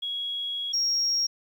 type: tone pair in turn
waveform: sine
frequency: 3322 / 5587 Hz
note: G#7 / F8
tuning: 0 / 0 cents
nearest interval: major sixth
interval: 900 cents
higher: second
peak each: -28 / -21 dBFS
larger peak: second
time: 0.02-0.73 / 0.73-1.27 s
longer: first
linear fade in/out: 10 ms
effects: tanh soft clip ceiling -19 dBFS + 10-bit